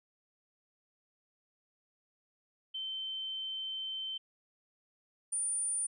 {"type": "tone pair in turn", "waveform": "sine", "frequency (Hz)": [3093, 9269], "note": ["G7", "D9"], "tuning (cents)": [-24, -24], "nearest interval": "octave + perfect fifth", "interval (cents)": 1900, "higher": "second", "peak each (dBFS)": [-36, -31], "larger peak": "second", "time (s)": [[2.74, 4.18], [5.32, 5.87]], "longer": "first", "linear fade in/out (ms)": 10, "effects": []}